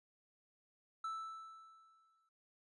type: tone with exponential decay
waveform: triangle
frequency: 1318.5 Hz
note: E6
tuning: in tune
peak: -36 dBFS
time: 1.04-2.29 s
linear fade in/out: 5 ms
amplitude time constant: 270 ms
effects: noise-tail reverb RT60 0.7 s tail -25 dB re dry + resampled to 24000 Hz